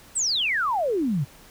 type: exponential sweep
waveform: sine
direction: down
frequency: 8550 to 127 Hz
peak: -21 dBFS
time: 0.15-1.25 s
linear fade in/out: 20 ms
effects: pink hiss -50 dBFS RMS until 1.5 s